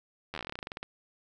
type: slowing click train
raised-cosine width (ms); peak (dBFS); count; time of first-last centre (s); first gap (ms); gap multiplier
0.3; -21; 18; 0.34-0.83; 11; 1.11
effects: none